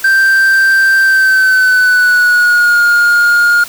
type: tone with pitch glide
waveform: triangle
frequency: 1568 to 1421.3 Hz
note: G6 to F6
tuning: 0 to +30 cents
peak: -4 dBFS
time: 0.04-3.64 s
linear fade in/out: 5 ms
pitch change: -170 cents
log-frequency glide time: 1.01-2.83 s
effects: white hiss -29 dBFS RMS until 3.68 s